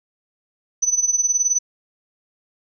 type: tone with tremolo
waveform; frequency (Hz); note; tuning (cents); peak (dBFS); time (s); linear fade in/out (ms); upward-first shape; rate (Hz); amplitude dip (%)
sine; 6000; F#8; +23; -13; 0.82-1.59; 10; sine; 19; 80
effects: none